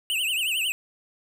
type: tone with vibrato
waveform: square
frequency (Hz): 2794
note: F7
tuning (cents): 0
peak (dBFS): -24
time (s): 0.1-0.72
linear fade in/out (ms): 0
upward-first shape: triangle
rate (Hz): 11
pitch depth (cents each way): 200
effects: none